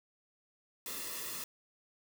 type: noise with comb filter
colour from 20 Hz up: white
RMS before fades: -41 dBFS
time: 0.86-1.44 s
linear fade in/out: 2 ms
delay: 1.3 ms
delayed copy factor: -0.7
effects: none